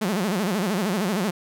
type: tone with vibrato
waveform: sawtooth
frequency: 196 Hz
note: G3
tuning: in tune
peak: -18 dBFS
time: 0.01-1.31 s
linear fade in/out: 10 ms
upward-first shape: sine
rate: 13 Hz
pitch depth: 210 cents each way
effects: none